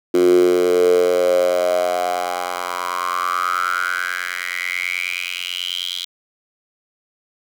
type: tone with high-pass filter sweep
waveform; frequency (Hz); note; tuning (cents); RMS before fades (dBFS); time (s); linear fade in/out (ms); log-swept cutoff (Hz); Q
10% pulse; 89.3; F2; +39; -19; 0.14-6.05; 5; 330 to 3500; 8.3
effects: none